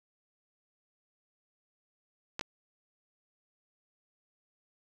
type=clicks; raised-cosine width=0.2 ms; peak=-17 dBFS; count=2; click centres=2.394 / 2.411 s; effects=none